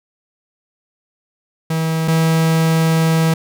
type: tone pair in turn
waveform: 45% pulse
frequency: 161.2 / 161.9 Hz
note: E3 / E3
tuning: -38 / -31 cents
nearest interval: unison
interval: 7 cents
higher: second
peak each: -16 / -12 dBFS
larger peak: second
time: 1.7-2.08 / 2.08-3.34 s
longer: second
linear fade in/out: 5 ms
effects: none